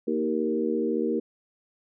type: harmonic tone with a mistuned harmonic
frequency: 77.78 Hz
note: D#2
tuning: in tune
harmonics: 3 / 4 / 5 / 6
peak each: -29 / -29 / -29 / -29 dBFS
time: 0.07-1.2 s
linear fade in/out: 10 ms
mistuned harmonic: 4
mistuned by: +18 cents
effects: none